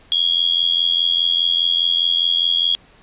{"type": "tone with amplitude modulation", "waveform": "sine", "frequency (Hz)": 3300, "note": "G#7", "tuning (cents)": -12, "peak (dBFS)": -10, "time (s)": [0.12, 2.75], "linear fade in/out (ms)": 0, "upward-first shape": "sine", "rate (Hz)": 84.9, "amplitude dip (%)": 85, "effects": ["pink hiss -50 dBFS RMS until 3.02 s", "resampled to 8000 Hz"]}